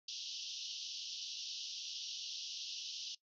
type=band-pass noise; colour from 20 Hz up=white; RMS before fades=-45 dBFS; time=0.08-3.15 s; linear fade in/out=5 ms; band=2800 to 6000 Hz; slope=96 dB/octave; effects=noise-tail reverb RT60 0.1 s tail -19 dB re dry